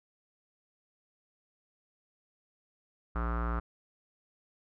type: tone with low-pass filter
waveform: square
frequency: 58.27 Hz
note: A#1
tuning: in tune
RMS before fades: -32 dBFS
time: 3.15-3.6 s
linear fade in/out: 10 ms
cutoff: 1300 Hz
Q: 6.5
effects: none